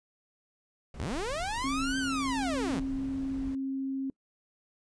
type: noise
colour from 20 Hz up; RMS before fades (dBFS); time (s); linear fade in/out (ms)
brown; -42; 0.94-3.55; 2
type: linear two-way sweep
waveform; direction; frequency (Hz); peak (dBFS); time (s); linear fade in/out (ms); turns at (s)
sawtooth; up then down; 37.17 to 1579 to 126.3; -28; 0.99-2.8; 10; 1.98
type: tone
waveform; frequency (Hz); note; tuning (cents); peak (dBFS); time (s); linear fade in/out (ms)
sine; 268.6; C4; +46; -30; 1.64-4.1; 2
effects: noise-tail reverb RT60 0.1 s tail -25 dB re dry + resampled to 22050 Hz